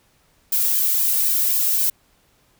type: noise with flanger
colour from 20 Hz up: violet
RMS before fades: -19 dBFS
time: 0.52-1.9 s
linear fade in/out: 5 ms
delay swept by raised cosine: 1.4 to 2.01 ms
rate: 3.9 Hz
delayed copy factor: -0.65
effects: pink hiss -60 dBFS RMS until 2.59 s